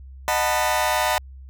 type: chord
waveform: sawtooth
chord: B dominant seventh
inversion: first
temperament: just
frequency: 617.4 / 740.8 / 889 / 987.8 Hz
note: D#5 / F#5 / A5 / B5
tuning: -14 / +2 / +18 / 0 cents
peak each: -21 dBFS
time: 0.28-1.18 s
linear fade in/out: 0 ms
effects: added 66 Hz sine -38 dBFS peak until 1.49 s